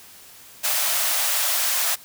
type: high-pass noise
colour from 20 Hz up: white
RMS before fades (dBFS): -22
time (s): 0.63-1.96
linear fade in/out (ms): 20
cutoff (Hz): 550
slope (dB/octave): 96
effects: white hiss -46 dBFS RMS until 2.04 s